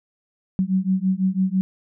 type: beating tone pair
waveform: sine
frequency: 185.6 / 191.6 Hz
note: F#3 / G3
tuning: +6 / -39 cents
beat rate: 6 Hz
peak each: -21 / -21 dBFS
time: 0.59-1.61 s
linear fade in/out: 0 ms
effects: none